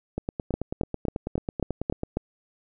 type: two click trains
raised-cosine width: 2 ms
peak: -15 / -11 dBFS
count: 18 / 7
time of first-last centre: 0.18-2.034 / 0.54-2.17 s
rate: 9.17 / 3.68 Hz
effects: none